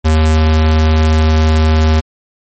square tone, 78.5 Hz, D#2, 16 cents sharp, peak -8 dBFS, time 0.04-2.01 s, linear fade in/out 20 ms, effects MP3 32 kbps

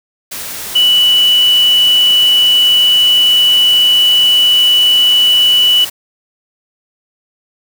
sine tone in noise, 2960 Hz, F#7, in tune, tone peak -6 dBFS, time 0.75-5.85 s, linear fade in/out 10 ms, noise white, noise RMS -24 dBFS, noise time 0.31-5.9 s, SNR +15 dB, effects none

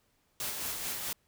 white noise with tremolo, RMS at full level -35 dBFS, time 0.4-1.13 s, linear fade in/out 2 ms, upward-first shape sine, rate 4.6 Hz, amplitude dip 35%, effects pink hiss -72 dBFS RMS until 1.27 s

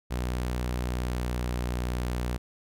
sawtooth tone with pitch glide, 61.5 to 61 Hz, B1 to B1, -7 to -21 cents, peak -24 dBFS, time 0.1-2.38 s, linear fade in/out 20 ms, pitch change -14 cents, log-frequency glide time 0.79-1.54 s, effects none

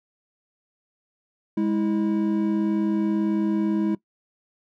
triangle tone pair together, 206 / 324.2 Hz, G#3 / E4, -14 / -29 cents, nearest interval minor sixth, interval 785 cents, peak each -21 dBFS, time 1.57-3.95 s, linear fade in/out 5 ms, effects noise-tail reverb RT60 0.1 s tail -19 dB re dry

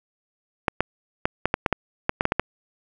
clicks, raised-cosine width 0.5 ms, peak -4 dBFS, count 12, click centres 0.682 / 0.806 / 1.255 / 1.456 / 1.541 / 1.662 / 1.727 / 2.094 / 2.209 / 2.254 / 2.321 / 2.396 s, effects none

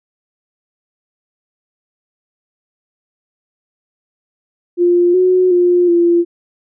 sine tone with pitch steps, 350.6 / 367.4 / 354.1 / 343.7 Hz, F4 / F#4 / F4 / F4, +7 / -12 / +24 / -28 cents, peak -8 dBFS, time 4.77-6.25 s, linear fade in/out 50 ms, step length 370 ms, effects none

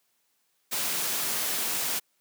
white noise, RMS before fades -29 dBFS, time 0.71-2 s, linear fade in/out 20 ms, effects white hiss -72 dBFS RMS until 2.2 s + high-pass 150 Hz 12 dB/octave

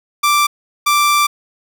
sawtooth tone bursts at uneven times, 1174.7 Hz, D6, in tune, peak -7 dBFS, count 2, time 0.23-0.47 / 0.86-1.27 s, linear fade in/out 10 ms, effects none

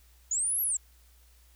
sine linear two-way sweep, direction up then down, 6645 to 11840 to 7190 Hz, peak -26 dBFS, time 0.31-0.77 s, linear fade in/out 5 ms, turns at 0.62 s, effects added 60 Hz sine -57 dBFS peak until 1.55 s + white hiss -64 dBFS RMS until 1.55 s

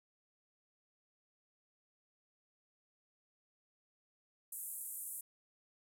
white band-pass noise, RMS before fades -45 dBFS, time 4.52-5.21 s, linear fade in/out 5 ms, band 8200 to 14000 Hz, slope 48 dB/octave, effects none

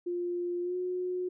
sine tone with pitch glide, 351.3 to 363.1 Hz, F4 to F#4, +10 to -33 cents, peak -30 dBFS, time 0.06-1.29 s, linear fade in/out 10 ms, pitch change +57 cents, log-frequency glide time 0.62-0.76 s, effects none

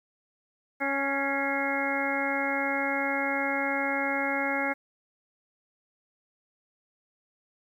harmonic tone with a mistuned harmonic, 277.2 Hz, C#4, in tune, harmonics 1 / 2 / 3 / 4 / 5 / 6 / 7 / 8, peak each -33 / -33 / -33 / -42 / -35 / -34 / -39 / -31 dBFS, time 0.8-4.74 s, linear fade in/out 20 ms, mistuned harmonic 8, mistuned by -56 cents, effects 10-bit

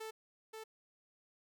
sawtooth tone with echo, 440 Hz, A4, in tune, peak -39 dBFS, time 0-0.11 s, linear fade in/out 10 ms, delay 530 ms, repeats 1, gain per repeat -3 dB, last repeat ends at 0.64 s, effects none

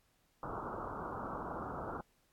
white low-pass noise, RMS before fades -42 dBFS, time 0.43-2.01 s, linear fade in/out 2 ms, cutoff 1400 Hz, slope 96 dB/octave, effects pink hiss -74 dBFS RMS until 2.32 s + AAC 64 kbps

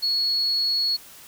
triangle tone, 4355 Hz, C#8, 31 cents flat, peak -17 dBFS, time 0.02-0.97 s, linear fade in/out 20 ms, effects tanh soft clip ceiling -18 dBFS + white hiss -46 dBFS RMS until 1.27 s

